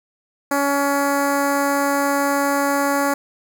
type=tone with notch filter; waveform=10% pulse; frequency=281.5 Hz; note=C#4; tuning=27 cents sharp; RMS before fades=-19 dBFS; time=0.51-3.14 s; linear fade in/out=5 ms; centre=3500 Hz; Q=0.79; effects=none